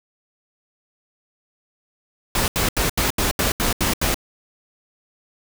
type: noise bursts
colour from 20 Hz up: pink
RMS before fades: -20 dBFS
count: 9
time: 2.35-4.144 s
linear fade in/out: 2 ms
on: 130 ms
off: 78 ms
effects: none